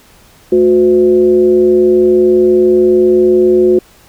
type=tone with frequency modulation; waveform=sine; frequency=363.8 Hz; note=F#4; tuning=29 cents flat; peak=-5 dBFS; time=0.52-3.79 s; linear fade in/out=5 ms; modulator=145 Hz; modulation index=0.56; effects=pink hiss -44 dBFS RMS until 4.08 s